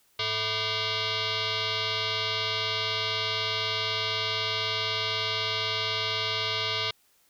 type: tone with frequency modulation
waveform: sine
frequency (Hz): 440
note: A4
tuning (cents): 0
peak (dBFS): -26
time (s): 0.19-6.91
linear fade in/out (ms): 5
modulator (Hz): 546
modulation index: 7.7
effects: white hiss -65 dBFS RMS until 7.29 s